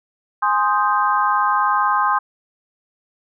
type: chord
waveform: sine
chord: Ab major seventh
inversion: none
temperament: equal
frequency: 830.6 / 1046.5 / 1244.5 / 1568 Hz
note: Ab5 / C6 / Eb6 / G6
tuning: 0 / 0 / 0 / 0 cents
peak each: -21 / -18 / -20 / -24 dBFS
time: 0.42-2.19 s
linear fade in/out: 10 ms
effects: none